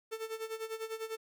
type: tone with tremolo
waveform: 45% pulse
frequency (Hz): 444.4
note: A4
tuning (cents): +17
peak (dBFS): -35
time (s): 0.11-1.17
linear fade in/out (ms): 20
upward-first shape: sine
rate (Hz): 10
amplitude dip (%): 80
effects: none